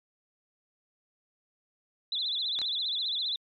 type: tone with vibrato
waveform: sine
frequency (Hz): 3729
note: A#7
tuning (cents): 0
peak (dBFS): -28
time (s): 2.12-3.36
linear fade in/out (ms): 2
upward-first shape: sine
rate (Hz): 15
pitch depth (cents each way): 170
type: clicks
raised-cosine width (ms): 0.2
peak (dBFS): -22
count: 2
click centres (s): 2.589 / 2.616
effects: MP3 96 kbps